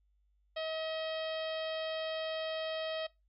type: harmonic tone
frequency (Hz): 637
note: D#5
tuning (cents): +41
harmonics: 1 / 2 / 3 / 4 / 5 / 6 / 7 / 8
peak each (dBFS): -36 / -47 / -47 / -49 / -44 / -49 / -53 / -54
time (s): 0.56-3.07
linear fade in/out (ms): 10
effects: noise-tail reverb RT60 0.2 s tail -20 dB re dry + added 50 Hz sine -69 dBFS peak until 3.28 s